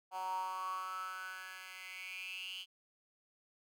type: tone with high-pass filter sweep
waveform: 10% pulse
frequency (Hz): 186.5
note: F#3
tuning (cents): +14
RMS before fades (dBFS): -43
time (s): 0.11-2.66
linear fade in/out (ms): 50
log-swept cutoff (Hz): 820 to 3100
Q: 9.4
effects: none